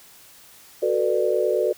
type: chord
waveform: sine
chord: B minor seventh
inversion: second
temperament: just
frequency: 370.4 / 444.5 / 493.9 / 592.7 Hz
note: F#4 / A4 / B4 / D5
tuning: +2 / +18 / 0 / +16 cents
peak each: -24 dBFS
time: 0.82-1.73 s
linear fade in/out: 10 ms
effects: white hiss -49 dBFS RMS until 1.77 s